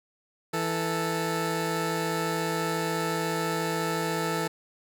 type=tone pair together; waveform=15% pulse; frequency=164.81 / 440.3 Hz; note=E3 / A4; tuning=0 / +1 cents; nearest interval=octave + perfect fourth; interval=1701 cents; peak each=-23 dBFS; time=0.53-4.48 s; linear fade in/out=10 ms; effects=none